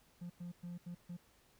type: tone bursts at uneven times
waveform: triangle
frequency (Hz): 174.61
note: F3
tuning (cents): 0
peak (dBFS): -40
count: 5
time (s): 0.21-0.3 / 0.4-0.52 / 0.63-0.78 / 0.86-0.95 / 1.09-1.17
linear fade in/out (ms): 10
effects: tanh soft clip ceiling -37 dBFS + pink hiss -69 dBFS RMS until 1.59 s